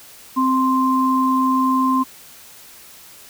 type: tone pair together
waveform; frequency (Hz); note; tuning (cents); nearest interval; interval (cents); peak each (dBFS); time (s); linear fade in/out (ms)
sine; 261.6 / 1046.4; C4 / C6; 0 / 0; 2 octaves; 2400; -17; 0.36-2.04; 20
effects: white hiss -43 dBFS RMS until 3.29 s